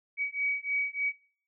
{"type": "beating tone pair", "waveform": "sine", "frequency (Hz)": [2265, 2268.3], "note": ["C#7", "C#7"], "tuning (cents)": [37, 39], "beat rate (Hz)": 3.3, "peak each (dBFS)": -31, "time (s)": [0.17, 1.13], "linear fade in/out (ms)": 50, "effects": ["noise-tail reverb RT60 0.5 s tail -21 dB re dry"]}